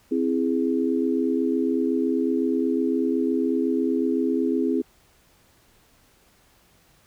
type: chord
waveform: sine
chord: C augmented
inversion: none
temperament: equal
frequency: 261.6 / 329.6 / 415.3 Hz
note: C4 / E4 / G#4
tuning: 0 / 0 / 0 cents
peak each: -23 / -25 / -26 dBFS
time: 0.11-4.82 s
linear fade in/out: 10 ms
effects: pink hiss -59 dBFS RMS until 7.06 s